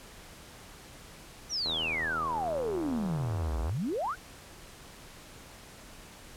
sine exponential two-way sweep, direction down then up, 6070 to 55 to 1643 Hz, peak -29 dBFS, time 1.49-4.16 s, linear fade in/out 50 ms, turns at 3.62 s
click train, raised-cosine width 1 ms, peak -25 dBFS, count 165, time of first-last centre 1.66-3.695 s, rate 80.6 Hz
effects pink hiss -50 dBFS RMS until 6.36 s + low-pass 12000 Hz 12 dB/octave

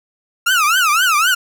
30% pulse tone with vibrato, 1345 Hz, E6, 34 cents sharp, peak -9 dBFS, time 0.46-1.35 s, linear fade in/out 10 ms, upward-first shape triangle, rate 3.9 Hz, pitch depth 270 cents each way, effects none

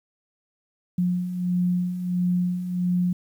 sine beating tone pair, 177.7 / 179.2 Hz, F3 / F3, +30 / +45 cents, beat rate 1.5 Hz, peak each -29 / -22 dBFS, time 0.98-3.13 s, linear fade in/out 5 ms, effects 9-bit

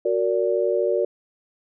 sine chord, Gb augmented, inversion none, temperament just, 370 / 462.5 / 578.1 Hz, Gb4 / Bb4 / D5, 0 / -14 / -27 cents, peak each -23 dBFS, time 0.05-1.05 s, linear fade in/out 5 ms, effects none

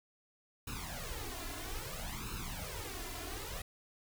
pink noise with flanger, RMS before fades -42 dBFS, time 0.67-3.62 s, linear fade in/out 5 ms, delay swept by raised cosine 0.75 to 2.95 ms, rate 0.61 Hz, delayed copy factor +0.85, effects none

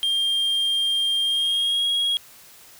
triangle tone with pitch glide, 3200 to 3294 Hz, G7 to G#7, +35 to -15 cents, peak -18 dBFS, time 0.03-2.17 s, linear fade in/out 0 ms, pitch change +50 cents, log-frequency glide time 1.22-1.88 s, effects white hiss -48 dBFS RMS until 2.79 s

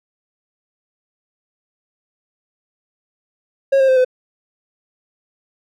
triangle tone with pitch steps, 545 / 532.6 / 520.4 / 508.5 Hz, C#5 / C5 / C5 / C5, -29 / +31 / -9 / -50 cents, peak -8 dBFS, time 3.72-4.048 s, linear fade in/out 10 ms, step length 82 ms, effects none

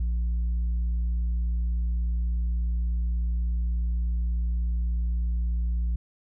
sine tone with tanh clipping, 58.27 Hz, A#1, in tune, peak -24 dBFS, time 0-5.96 s, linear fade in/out 5 ms, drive 3 dB, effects none

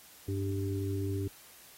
harmonic tone, 98 Hz, G2, in tune, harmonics 1 / 3 / 4, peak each -32 / -37 / -38 dBFS, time 0.28-1.28 s, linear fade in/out 5 ms, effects white hiss -55 dBFS RMS until 1.77 s + AAC 48 kbps

